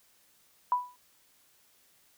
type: tone with exponential decay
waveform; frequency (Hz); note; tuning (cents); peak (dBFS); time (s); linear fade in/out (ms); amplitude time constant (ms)
sine; 987.8; B5; 0; -20; 0.72-0.96; 1; 51
effects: white hiss -65 dBFS RMS until 2.17 s